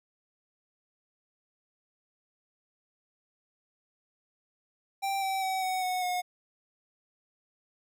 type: tone with pitch steps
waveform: square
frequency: 784 / 771.4 / 759 / 746.9 / 734.9 / 723.1 Hz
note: G5 / G5 / F#5 / F#5 / F#5 / F#5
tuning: 0 / -28 / +44 / +16 / -12 / -40 cents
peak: -29 dBFS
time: 5.02-6.22 s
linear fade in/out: 20 ms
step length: 200 ms
effects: none